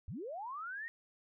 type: linear sweep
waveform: sine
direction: up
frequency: 63.2 to 1890 Hz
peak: -40 dBFS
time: 0.08-0.88 s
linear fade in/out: 0 ms
effects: none